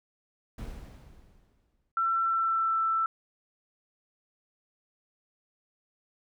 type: noise with exponential decay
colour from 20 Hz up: brown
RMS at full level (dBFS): -37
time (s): 0.58-1.92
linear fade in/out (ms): 5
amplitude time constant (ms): 290
type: tone with pitch glide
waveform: sine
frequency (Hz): 1345 to 1328.8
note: E6 to E6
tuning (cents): +34 to +13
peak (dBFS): -24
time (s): 1.97-3.06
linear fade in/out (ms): 2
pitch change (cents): -21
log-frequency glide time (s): 2.23-2.8
effects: none